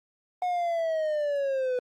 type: linear sweep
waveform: triangle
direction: down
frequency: 729 to 493.9 Hz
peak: -23 dBFS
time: 0.42-1.79 s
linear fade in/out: 2 ms
effects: Opus 24 kbps